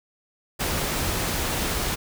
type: noise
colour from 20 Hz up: pink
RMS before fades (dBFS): -26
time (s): 0.59-1.96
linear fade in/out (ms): 20
effects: none